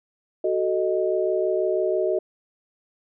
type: chord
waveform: sine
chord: D# diminished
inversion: first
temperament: equal with one note detuned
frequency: 373.9 / 440 / 622.3 Hz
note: F#4 / A4 / D#5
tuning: +18 / 0 / 0 cents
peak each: -23 / -27 / -24 dBFS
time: 0.44-2.19 s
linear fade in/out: 5 ms
effects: none

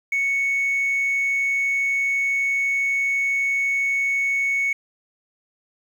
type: tone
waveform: sine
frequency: 2217 Hz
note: C#7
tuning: in tune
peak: -17 dBFS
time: 0.12-4.73 s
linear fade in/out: 5 ms
effects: tanh soft clip ceiling -17 dBFS + 8-bit

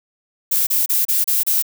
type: noise bursts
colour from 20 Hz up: violet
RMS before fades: -17 dBFS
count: 6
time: 0.51-1.625 s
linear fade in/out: 10 ms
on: 160 ms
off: 31 ms
effects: none

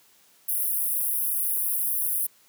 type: high-pass noise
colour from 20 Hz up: pink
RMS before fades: -26 dBFS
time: 0.48-2.27 s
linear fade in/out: 10 ms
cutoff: 9900 Hz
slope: 96 dB/octave
effects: white hiss -59 dBFS RMS until 2.48 s + high-pass 100 Hz 12 dB/octave

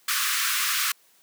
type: high-pass noise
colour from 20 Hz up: pink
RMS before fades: -25 dBFS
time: 0.08-0.92 s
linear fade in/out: 5 ms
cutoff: 1100 Hz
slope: 96 dB/octave
effects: white hiss -60 dBFS RMS until 1.22 s + high-pass 200 Hz 12 dB/octave

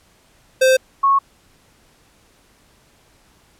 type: tone pair in turn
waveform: square / sine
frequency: 521 / 1099.5 Hz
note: C5 / C#6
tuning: -7 / -14 cents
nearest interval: octave + minor second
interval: 1293 cents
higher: second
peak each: -11 dBFS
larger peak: neither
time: 0.61-0.77 / 1.03-1.19 s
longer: neither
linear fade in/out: 10 ms
effects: pink hiss -55 dBFS RMS until 3.59 s + low-pass 12000 Hz 12 dB/octave

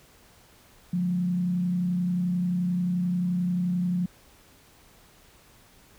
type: tone with frequency modulation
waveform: sine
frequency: 178.5 Hz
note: F3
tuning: 38 cents sharp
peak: -23 dBFS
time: 0.93-4.06 s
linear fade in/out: 5 ms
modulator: 31.4 Hz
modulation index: 0.36
effects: pink hiss -56 dBFS RMS until 5.98 s

